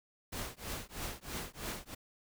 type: noise with tremolo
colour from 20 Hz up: pink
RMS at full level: -38 dBFS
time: 0.32-1.95 s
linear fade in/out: 10 ms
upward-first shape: triangle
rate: 3.1 Hz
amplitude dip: 100%
effects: none